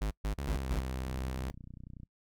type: tone bursts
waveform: square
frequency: 51.8 Hz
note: G#1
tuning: 4 cents flat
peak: -31 dBFS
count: 4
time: 0.01-0.8 s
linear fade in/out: 10 ms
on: 100 ms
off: 130 ms
type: tone with pitch glide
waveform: sawtooth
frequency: 69.7 to 64.66 Hz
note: C#2 to C2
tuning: +10 to -20 cents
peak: -31 dBFS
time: 0.38-1.5 s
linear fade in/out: 0 ms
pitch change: -130 cents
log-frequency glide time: 0.54-0.67 s
type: click train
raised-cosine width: 5 ms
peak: -35 dBFS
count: 32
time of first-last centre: 1.02-2.033 s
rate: 30.6 Hz
effects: noise-tail reverb RT60 0.1 s tail -23 dB re dry